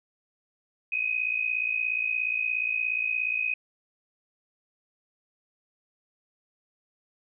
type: tone pair together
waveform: sine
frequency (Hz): 2489 / 2546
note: D#7 / D#7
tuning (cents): 0 / +39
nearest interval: unison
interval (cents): 39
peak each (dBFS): -28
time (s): 0.92-3.54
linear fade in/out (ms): 5
effects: none